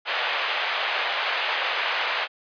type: band-pass noise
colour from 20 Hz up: white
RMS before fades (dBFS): -26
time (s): 0.05-2.28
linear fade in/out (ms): 50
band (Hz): 560 to 3200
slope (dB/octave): 24
effects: resampled to 11025 Hz